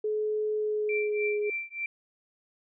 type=tone with pitch glide; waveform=sine; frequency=427.1 to 417.3 Hz; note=G#4 to G#4; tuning=+48 to +8 cents; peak=-26 dBFS; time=0.04-1.5 s; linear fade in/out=5 ms; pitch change=-40 cents; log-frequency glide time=0.53-1.37 s
type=tone with tremolo; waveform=sine; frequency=2349 Hz; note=D7; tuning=in tune; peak=-28 dBFS; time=0.89-1.86 s; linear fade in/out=2 ms; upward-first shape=triangle; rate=3.4 Hz; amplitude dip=100%
effects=none